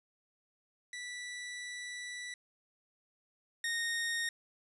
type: tone pair in turn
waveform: sawtooth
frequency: 1964 / 1853.8 Hz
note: B6 / A#6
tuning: -10 / -10 cents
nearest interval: minor second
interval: 100 cents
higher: first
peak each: -37 / -29 dBFS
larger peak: second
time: 0.93-2.34 / 3.64-4.29 s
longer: first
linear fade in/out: 2 ms
effects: resampled to 24000 Hz + 11-bit